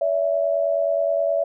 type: tone pair together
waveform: sine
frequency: 571 / 660.5 Hz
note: D5 / E5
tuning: -49 / +3 cents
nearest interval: minor third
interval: 252 cents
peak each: -21 dBFS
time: 0.01-1.44 s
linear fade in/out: 5 ms
effects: none